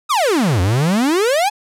45% pulse exponential two-way sweep, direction down then up, 1318.5 to 85.9 to 866 Hz, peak -13 dBFS, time 0.09-1.5 s, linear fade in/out 20 ms, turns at 0.61 s, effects low-pass 12000 Hz 12 dB/octave

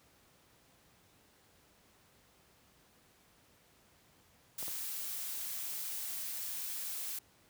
blue noise, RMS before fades -40 dBFS, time 4.58-7.19 s, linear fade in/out 5 ms
clicks, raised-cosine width 1 ms, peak -34 dBFS, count 2, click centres 4.628 / 4.681 s
effects pink hiss -66 dBFS RMS until 7.49 s + high-pass 60 Hz 12 dB/octave

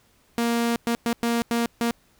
sawtooth tone bursts at uneven times, 234.3 Hz, A#3, 9 cents sharp, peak -17 dBFS, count 6, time 0.38-0.76 / 0.87-0.95 / 1.06-1.13 / 1.23-1.42 / 1.51-1.66 / 1.81-1.91 s, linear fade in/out 0 ms, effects pink hiss -61 dBFS RMS until 2.19 s

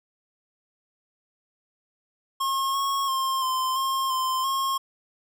square tone with pitch steps, 1079 / 1097 / 1064 / 1038 / 1068 / 1040 / 1080 Hz, C#6 / C#6 / C6 / C6 / C6 / C6 / C#6, -47 / -18 / +29 / -14 / +35 / -11 / -45 cents, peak -24 dBFS, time 2.4-4.78 s, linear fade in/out 10 ms, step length 340 ms, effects none

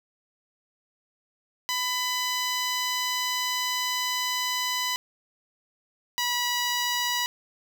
10% pulse tone pair in turn, 1000 / 974.3 Hz, B5 / B5, +21 / -24 cents, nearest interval unison, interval 45 cents, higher first, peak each -17 / -16 dBFS, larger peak second, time 1.69-4.96 / 6.18-7.26 s, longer first, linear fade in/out 0 ms, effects none

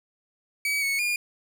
40% pulse tone with pitch steps, 2275 / 2212 / 2422 Hz, C#7 / C#7 / D#7, +44 / -4 / -47 cents, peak -23 dBFS, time 0.65-1.16 s, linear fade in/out 2 ms, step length 170 ms, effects none

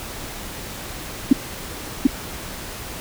sine tone with echo, 268.3 Hz, C4, 44 cents sharp, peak -6 dBFS, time 1.31-1.33 s, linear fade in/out 5 ms, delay 740 ms, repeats 1, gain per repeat -2 dB, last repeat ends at 2.07 s, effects pink hiss -33 dBFS RMS until 3 s

